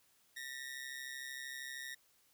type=ring-modulated tone; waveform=sawtooth; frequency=1864.7 Hz; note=A#6; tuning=in tune; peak=-37 dBFS; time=0.36-1.95 s; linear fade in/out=10 ms; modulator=66.5 Hz; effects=white hiss -71 dBFS RMS until 2.33 s